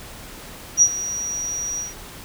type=tone with ADSR envelope; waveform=sine; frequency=5770 Hz; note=F#8; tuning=44 cents flat; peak=-8 dBFS; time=0.77-1.95 s; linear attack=48 ms; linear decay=63 ms; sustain=-16 dB; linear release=160 ms; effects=pink hiss -39 dBFS RMS until 2.24 s